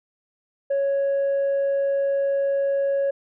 sine tone, 554.4 Hz, C#5, in tune, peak -17 dBFS, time 0.7-3.11 s, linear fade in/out 10 ms, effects tanh soft clip ceiling -18 dBFS

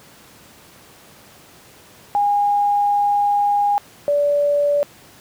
sine tone pair in turn, 817 / 578.9 Hz, G#5 / D5, -29 / -25 cents, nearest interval tritone, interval 596 cents, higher first, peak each -14 dBFS, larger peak neither, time 2.15-3.78 / 4.08-4.83 s, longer first, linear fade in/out 0 ms, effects pink hiss -46 dBFS RMS until 5.2 s + high-pass 100 Hz 12 dB/octave

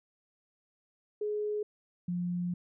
sine tone pair in turn, 420 / 176.59 Hz, G#4 / F3, +19 / +19 cents, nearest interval octave + minor third, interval 1500 cents, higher first, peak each -30 / -30 dBFS, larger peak neither, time 1.21-1.63 / 2.08-2.54 s, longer second, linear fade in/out 5 ms, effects none

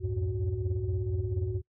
sine tone cluster, 68.3 / 86.5 / 90.8 / 107.5 / 369.8 Hz, C#2 / F2 / F#2 / A2 / F#4, -25 / -16 / -32 / -40 / -1 cents, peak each -38 / -37 / -31 / -32 / -35 dBFS, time 0-1.62 s, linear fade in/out 50 ms, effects noise-tail reverb RT60 0.1 s tail -23 dB re dry + tanh soft clip ceiling -21 dBFS

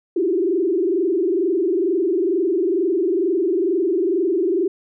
sine tone with frequency modulation, 360 Hz, F#4, 47 cents flat, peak -16 dBFS, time 0.16-4.68 s, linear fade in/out 5 ms, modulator 22.2 Hz, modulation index 1.8, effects none

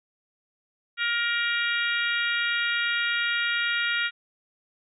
harmonic tone, 471.3 Hz, A#4, 19 cents sharp, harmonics 3 / 4 / 5 / 6 / 7 / 8, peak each -27 / -29 / -31 / -33 / -34 / -35 dBFS, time 0.97-4.11 s, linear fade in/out 50 ms, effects none

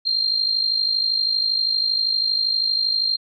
sine tone with amplitude modulation, 4186 Hz, C8, in tune, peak -15 dBFS, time 0.05-3.17 s, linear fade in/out 20 ms, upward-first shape sine, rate 52.6 Hz, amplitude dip 65%, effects none

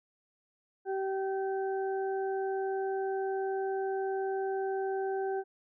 harmonic tone, 385.9 Hz, G4, 27 cents flat, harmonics 1 / 2 / 4, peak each -31 / -36 / -45 dBFS, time 0.85-5.44 s, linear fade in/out 50 ms, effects none

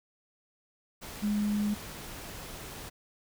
sine tone in noise, 207.7 Hz, G#3, in tune, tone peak -26 dBFS, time 1.22-1.75 s, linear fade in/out 20 ms, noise pink, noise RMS -43 dBFS, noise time 1.01-2.9 s, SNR +14 dB, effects none

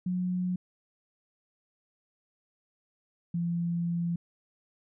sine tone pair in turn, 181.2 / 171.03 Hz, F#3 / F3, -36 / -36 cents, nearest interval minor second, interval 100 cents, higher first, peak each -27 dBFS, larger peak neither, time 0.06-0.56 / 3.34-4.16 s, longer second, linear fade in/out 5 ms, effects none

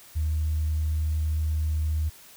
sine tone, 77.6 Hz, D#2, 4 cents flat, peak -22 dBFS, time 0.15-2.1 s, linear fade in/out 20 ms, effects tanh soft clip ceiling -18 dBFS + white hiss -50 dBFS RMS until 2.36 s

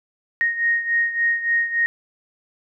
sine beating tone pair, 1863 / 1866.5 Hz, A#6 / A#6, -2 / +2 cents, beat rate 3.5 Hz, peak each -19 / -24 dBFS, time 0.41-1.86 s, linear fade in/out 0 ms, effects none

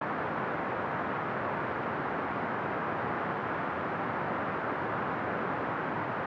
white band-pass noise, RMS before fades -33 dBFS, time 0.01-6.26 s, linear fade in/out 5 ms, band 100 to 1500 Hz, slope 24 dB/octave, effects none

